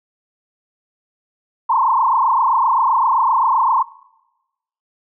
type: tone with frequency modulation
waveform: sine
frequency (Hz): 987.8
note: B5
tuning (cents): 0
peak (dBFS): -12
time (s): 1.69-3.83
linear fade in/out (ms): 10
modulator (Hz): 27.7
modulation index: 3.7
effects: noise-tail reverb RT60 1.0 s tail -21 dB re dry